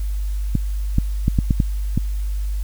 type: clicks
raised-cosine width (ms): 5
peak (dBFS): -4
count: 7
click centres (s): 0.553 / 0.984 / 1.281 / 1.388 / 1.508 / 1.602 / 1.976
effects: added 50 Hz sine -20 dBFS peak until 2.63 s + white hiss -46 dBFS RMS until 2.63 s